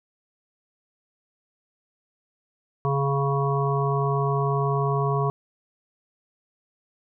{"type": "harmonic tone", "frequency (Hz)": 139.1, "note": "C#3", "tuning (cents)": 6, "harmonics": [1, 3, 5, 7, 8], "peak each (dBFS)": [-23, -27, -31, -31, -29], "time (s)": [2.85, 5.3], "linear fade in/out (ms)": 0, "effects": []}